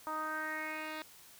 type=tone with low-pass filter sweep; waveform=10% pulse; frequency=311.1 Hz; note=D#4; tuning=in tune; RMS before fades=-39 dBFS; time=0.07-1.02 s; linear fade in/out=0 ms; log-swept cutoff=1100 to 3400 Hz; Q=4.7; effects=white hiss -57 dBFS RMS until 1.39 s